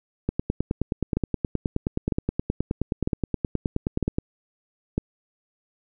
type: two click trains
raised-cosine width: 3 ms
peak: -10 / -10 dBFS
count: 5 / 38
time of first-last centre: 1.17-4.98 / 0.29-4.185 s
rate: 1.05 / 9.5 Hz
effects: none